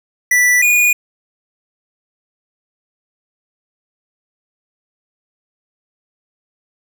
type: tone pair in turn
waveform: square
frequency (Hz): 1970 / 2448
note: B6 / D#7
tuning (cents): -5 / -29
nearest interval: major third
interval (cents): 376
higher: second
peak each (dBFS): -10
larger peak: neither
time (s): 0.31-0.62 / 0.62-0.93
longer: neither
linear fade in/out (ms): 5
effects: 8-bit